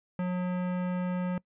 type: tone with hard clipping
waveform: sine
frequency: 180.7 Hz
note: F#3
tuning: 41 cents flat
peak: -30 dBFS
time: 0.19-1.38 s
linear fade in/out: 2 ms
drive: 17 dB
effects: noise-tail reverb RT60 0.1 s tail -23 dB re dry + resampled to 8000 Hz